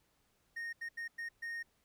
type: tone bursts at uneven times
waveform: triangle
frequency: 1852 Hz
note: A#6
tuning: 12 cents flat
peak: -37 dBFS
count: 5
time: 0.56-0.73 / 0.81-0.89 / 0.97-1.08 / 1.18-1.29 / 1.42-1.63 s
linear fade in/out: 10 ms
effects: pink hiss -75 dBFS RMS until 1.84 s